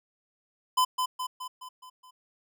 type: tone with echo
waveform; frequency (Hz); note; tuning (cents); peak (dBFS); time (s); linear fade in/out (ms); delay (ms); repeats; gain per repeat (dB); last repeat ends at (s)
square; 1015; B5; +47; -21; 0.77-0.85; 10; 210; 6; -5; 2.11
effects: none